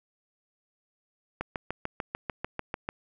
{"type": "click train", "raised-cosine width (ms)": 0.5, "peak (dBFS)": -16, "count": 11, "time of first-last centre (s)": [1.41, 2.889], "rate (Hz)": 6.76, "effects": []}